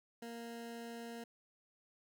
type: tone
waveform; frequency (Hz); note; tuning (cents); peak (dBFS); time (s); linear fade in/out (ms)
20% pulse; 233.1; A#3; 0; -40; 0.22-1.24; 5
effects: none